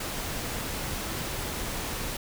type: noise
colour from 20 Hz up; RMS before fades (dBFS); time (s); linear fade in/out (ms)
pink; -33; 0-2.17; 5
effects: none